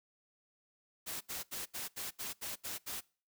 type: noise bursts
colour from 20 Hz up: white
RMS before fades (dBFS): -41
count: 9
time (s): 1.06-3.01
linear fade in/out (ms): 20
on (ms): 150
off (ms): 75
effects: noise-tail reverb RT60 0.4 s tail -24 dB re dry